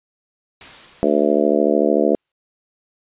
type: noise with exponential decay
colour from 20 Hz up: white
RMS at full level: -36 dBFS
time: 0.61-2.32 s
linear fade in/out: 1 ms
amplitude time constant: 370 ms
type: harmonic tone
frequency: 73.42 Hz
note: D2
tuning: in tune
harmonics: 3 / 4 / 5 / 6 / 7 / 8 / 9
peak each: -22 / -20 / -20 / -21 / -20 / -24 / -22 dBFS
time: 1.03-2.15 s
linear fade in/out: 0 ms
effects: resampled to 8000 Hz

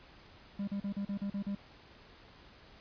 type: tone bursts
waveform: triangle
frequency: 200 Hz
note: G3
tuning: 35 cents sharp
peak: -31 dBFS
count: 8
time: 0.59-1.551 s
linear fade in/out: 5 ms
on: 86 ms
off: 39 ms
effects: pink hiss -57 dBFS RMS until 2.8 s + resampled to 11025 Hz

